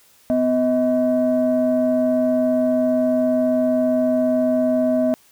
sine tone pair together, 251.5 / 633.7 Hz, B3 / D#5, +32 / +32 cents, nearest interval octave + major third, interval 1600 cents, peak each -17 dBFS, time 0.3-5.14 s, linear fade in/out 0 ms, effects tanh soft clip ceiling -10 dBFS + white hiss -54 dBFS RMS until 5.31 s

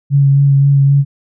sine tone with vibrato, 139.5 Hz, C#3, 11 cents sharp, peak -6 dBFS, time 0.1-1.05 s, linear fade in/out 50 ms, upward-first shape sine, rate 3.8 Hz, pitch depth 17 cents each way, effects none

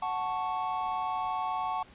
triangle chord, F# minor, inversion none, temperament equal, 740 / 880 / 1108.7 Hz, F#5 / A5 / C#6, 0 / 0 / 0 cents, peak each -32 dBFS, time 0.02-1.83 s, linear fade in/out 5 ms, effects pink hiss -55 dBFS RMS until 1.94 s + resampled to 8000 Hz

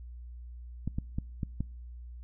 clicks, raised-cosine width 5 ms, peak -19 dBFS, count 5, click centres 0.876 / 0.985 / 1.185 / 1.432 / 1.606 s, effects noise-tail reverb RT60 0.6 s tail -26 dB re dry + added 60 Hz sine -42 dBFS peak until 2.23 s

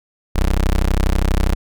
25% pulse tone, 32.33 Hz, C1, 20 cents flat, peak -10 dBFS, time 0.35-1.55 s, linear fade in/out 10 ms, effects none

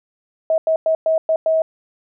sine tone bursts at uneven times, 641 Hz, E5, 49 cents flat, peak -13 dBFS, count 6, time 0.5-0.58 / 0.67-0.76 / 0.86-0.95 / 1.06-1.18 / 1.29-1.36 / 1.46-1.62 s, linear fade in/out 2 ms, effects none

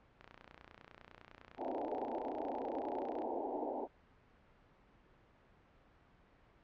click train, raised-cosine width 0.2 ms, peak -32 dBFS, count 91, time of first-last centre 0.21-3.22 s, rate 29.9 Hz
white band-pass noise, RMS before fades -40 dBFS, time 1.57-3.88 s, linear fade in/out 50 ms, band 240 to 900 Hz, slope 96 dB/octave
effects pink hiss -66 dBFS RMS until 6.63 s + low-pass 2000 Hz 12 dB/octave

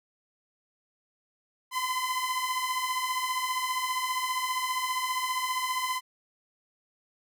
sawtooth beating tone pair, 1011 / 1026 Hz, B5 / C6, +40 / -34 cents, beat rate 15 Hz, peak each -29 / -26 dBFS, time 1.71-6.01 s, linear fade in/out 50 ms, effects none

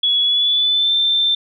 sine tone with pitch glide, 3377 to 3563 Hz, G#7 to A7, +28 to +21 cents, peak -13 dBFS, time 0.03-1.35 s, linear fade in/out 5 ms, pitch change +93 cents, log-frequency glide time 0.23-0.94 s, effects none

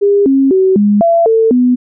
sine tone with pitch steps, 403.8 / 270.7 / 378.4 / 205.9 / 674 / 448 / 248.6 Hz, G#4 / C#4 / F#4 / G#3 / E5 / A4 / B3, -49 / -41 / +39 / -15 / +38 / +31 / +12 cents, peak -6 dBFS, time 0.01-1.76 s, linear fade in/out 20 ms, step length 250 ms, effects none

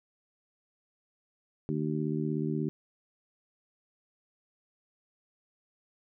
harmonic tone, 76.6 Hz, D#2, 27 cents flat, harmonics 2 / 3 / 4 / 5, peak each -32 / -34 / -35 / -36 dBFS, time 1.69-2.69 s, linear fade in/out 0 ms, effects none

